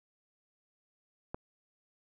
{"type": "click", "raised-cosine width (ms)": 1, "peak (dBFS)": -23, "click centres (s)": 1.345, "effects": []}